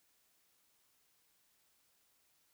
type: silence
effects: white hiss -74 dBFS RMS until 2.53 s